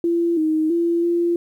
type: tone with pitch steps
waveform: sine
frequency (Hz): 340 / 313.4 / 339.7 / 343.6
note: F4 / D#4 / F4 / F4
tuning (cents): -46 / +13 / -48 / -28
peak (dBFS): -16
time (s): 0.04-1.36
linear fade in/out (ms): 2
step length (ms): 330
effects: 9-bit